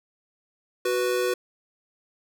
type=tone pair together; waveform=square; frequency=370 / 492.7 Hz; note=F#4 / B4; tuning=0 / -4 cents; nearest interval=perfect fourth; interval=496 cents; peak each=-26 / -26 dBFS; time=0.85-1.34 s; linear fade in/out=5 ms; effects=none